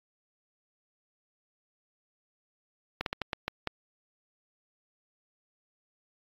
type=slowing click train; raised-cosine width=0.3 ms; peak=-14 dBFS; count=7; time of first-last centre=3.01-3.673 s; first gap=52 ms; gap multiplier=1.3; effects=AAC 32 kbps